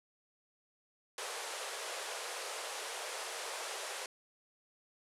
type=band-pass noise; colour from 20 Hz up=pink; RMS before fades=-42 dBFS; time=1.18-4.06 s; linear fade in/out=2 ms; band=420 to 11000 Hz; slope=48 dB/octave; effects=none